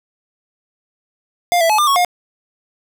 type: tone with pitch steps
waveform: square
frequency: 702 / 662 / 855 / 1198 / 1107 / 713 Hz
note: F5 / E5 / A5 / D6 / C#6 / F5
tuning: +9 / +7 / -50 / +34 / -3 / +36 cents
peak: -12 dBFS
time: 1.52-2.048 s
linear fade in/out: 0 ms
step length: 88 ms
effects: none